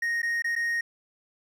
triangle tone with dropouts, 1864.7 Hz, A#6, in tune, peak -23 dBFS, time 0.02-0.81 s, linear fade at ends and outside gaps 5 ms, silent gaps 0.219-0.229 / 0.422-0.443 / 0.554-0.561 s, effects none

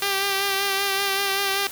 5% pulse tone with vibrato, 394.1 Hz, G4, 9 cents sharp, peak -10 dBFS, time 0.02-1.67 s, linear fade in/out 2 ms, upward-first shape sine, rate 5.2 Hz, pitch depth 27 cents each way, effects white hiss -36 dBFS RMS until 1.71 s

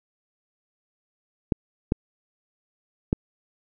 clicks, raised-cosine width 3 ms, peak -7 dBFS, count 3, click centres 1.522 / 1.921 / 3.129 s, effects none

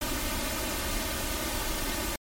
pink noise with comb filter, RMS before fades -31 dBFS, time 0.01-2.16 s, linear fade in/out 5 ms, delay 3.3 ms, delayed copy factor +0.8, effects MP3 64 kbps

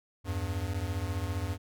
square beating tone pair, 83 / 98 Hz, E2 / G2, +12 / 0 cents, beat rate 15 Hz, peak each -35 / -34 dBFS, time 0.24-1.58 s, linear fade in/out 50 ms, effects none

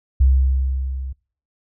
sine tone with level ramp, 65.9 Hz, C2, 13 cents sharp, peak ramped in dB -9 to -26 dBFS, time 0.2-1.13 s, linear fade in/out 10 ms, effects noise-tail reverb RT60 0.5 s tail -26 dB re dry

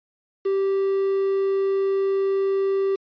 triangle tone with quantisation, 389.9 Hz, G4, 9 cents flat, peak -17 dBFS, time 0.45-2.96 s, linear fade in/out 10 ms, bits 7, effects resampled to 11025 Hz

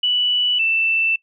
sine tone pair in turn, 2960 / 2663 Hz, F#7 / E7, 0 / +17 cents, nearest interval major second, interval 183 cents, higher first, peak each -15 dBFS, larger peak neither, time 0.03-0.59 / 0.59-1.16 s, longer second, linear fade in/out 5 ms, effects noise-tail reverb RT60 0.1 s tail -22 dB re dry

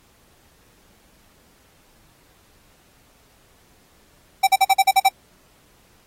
square tone bursts, 774 Hz, G5, 22 cents flat, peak -12 dBFS, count 8, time 4.43-5.089 s, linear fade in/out 10 ms, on 43 ms, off 45 ms, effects pink hiss -57 dBFS RMS until 6.06 s + AAC 48 kbps

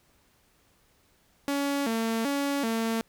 sawtooth tone with vibrato, 252.4 Hz, B3, 38 cents sharp, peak -22 dBFS, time 1.48-3.01 s, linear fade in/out 0 ms, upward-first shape square, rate 1.3 Hz, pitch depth 190 cents each way, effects pink hiss -65 dBFS RMS until 3.08 s

